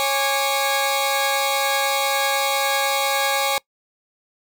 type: tone cluster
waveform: sawtooth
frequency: 550 / 824 / 1166 / 2190 / 3820 Hz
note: C#5 / G#5 / D6 / C#7 / A#7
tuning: -14 / -14 / -13 / -22 / +42 cents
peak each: -20 / -19 / -24 / -24 / -25 dBFS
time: 0-3.58 s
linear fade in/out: 0 ms
effects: noise-tail reverb RT60 0.1 s tail -23 dB re dry